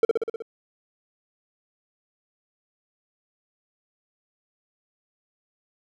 triangle tone with echo, 453 Hz, A#4, 50 cents flat, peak -11 dBFS, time 0.03-0.05 s, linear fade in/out 2 ms, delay 62 ms, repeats 6, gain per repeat -3 dB, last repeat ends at 0.422 s, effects none

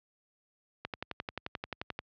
click train, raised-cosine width 0.3 ms, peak -19 dBFS, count 14, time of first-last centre 0.85-1.99 s, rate 11.4 Hz, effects high-pass 60 Hz 12 dB/octave + low-pass 4000 Hz 12 dB/octave

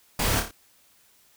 pink noise with echo, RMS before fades -25 dBFS, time 0.19-0.4 s, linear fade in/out 5 ms, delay 28 ms, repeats 4, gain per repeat -5 dB, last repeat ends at 0.512 s, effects white hiss -60 dBFS RMS until 1.36 s

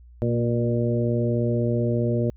harmonic tone with a mistuned harmonic, 119 Hz, A#2, 36 cents sharp, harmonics 1 / 2 / 3 / 4 / 5, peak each -23 / -26 / -28 / -29 / -30 dBFS, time 0.22-2.3 s, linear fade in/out 0 ms, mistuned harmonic 2, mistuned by -25 cents, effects added 60 Hz sine -45 dBFS peak until 2.36 s

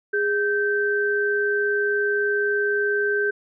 sine tone pair together, 411.6 / 1554 Hz, G#4 / G6, -16 / -16 cents, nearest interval octave + major seventh, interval 2300 cents, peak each -22 dBFS, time 0.13-3.31 s, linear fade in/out 10 ms, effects none

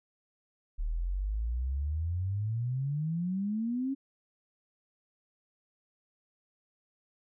sine exponential sweep, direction up, 36.84 to 277 Hz, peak -29 dBFS, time 0.78-3.95 s, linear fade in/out 20 ms, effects none

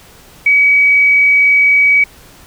sine tone, 2271 Hz, C#7, 41 cents sharp, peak -6 dBFS, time 0.46-2.04 s, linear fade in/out 5 ms, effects pink hiss -41 dBFS RMS until 2.46 s

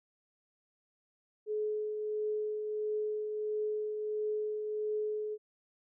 sine tone with tremolo, 425.7 Hz, G#4, 43 cents sharp, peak -30 dBFS, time 1.46-5.38 s, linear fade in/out 50 ms, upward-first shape triangle, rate 1.5 Hz, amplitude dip 40%, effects none

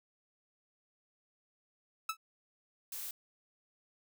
sawtooth tone with exponential decay, 1307 Hz, E6, 15 cents flat, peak -26 dBFS, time 2.09-2.17 s, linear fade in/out 5 ms, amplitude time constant 17 ms
blue noise, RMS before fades -42 dBFS, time 2.92-3.11 s, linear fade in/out 2 ms
effects none

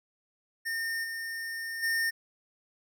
square tone with level steps, 1821 Hz, A#6, 41 cents flat, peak -31 / -35 / -27 dBFS, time 0.65-2.11 s, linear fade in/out 20 ms, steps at 1.03 / 1.82 s, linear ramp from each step 20 ms, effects none

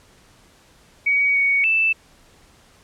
sine tone with pitch steps, 2256 / 2234 / 2645 Hz, C#7 / C#7 / E7, +30 / +13 / +5 cents, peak -15 dBFS, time 1.06-1.93 s, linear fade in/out 10 ms, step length 290 ms, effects pink hiss -53 dBFS RMS until 2.83 s + low-pass 10000 Hz 12 dB/octave

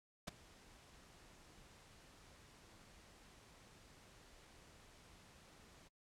pink noise with ADSR envelope, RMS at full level -41 dBFS, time 0.27-5.89 s, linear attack 11 ms, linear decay 13 ms, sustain -22 dB, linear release 22 ms, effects noise-tail reverb RT60 0.1 s tail -24 dB re dry + low-pass 9000 Hz 12 dB/octave

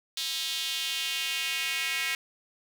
square tone with high-pass filter sweep, 146.83 Hz, D3, in tune, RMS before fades -31 dBFS, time 0.17-2.15 s, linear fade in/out 2 ms, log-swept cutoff 3700 to 2200 Hz, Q 2.8, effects none

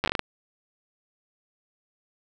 slowing click train, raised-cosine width 0.3 ms, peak -8 dBFS, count 8, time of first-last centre 0.04-0.193 s, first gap 9 ms, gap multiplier 1.29, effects none

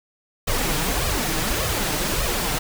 pink noise with flanger, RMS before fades -23 dBFS, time 0.47-2.59 s, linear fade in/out 10 ms, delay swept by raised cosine 1.6 to 6.6 ms, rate 1.7 Hz, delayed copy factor +0.7, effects none

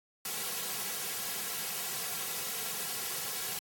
white noise with comb filter, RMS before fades -36 dBFS, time 0.25-3.59 s, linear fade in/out 2 ms, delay 3.3 ms, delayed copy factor -0.7, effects high-pass 150 Hz 12 dB/octave + AAC 64 kbps

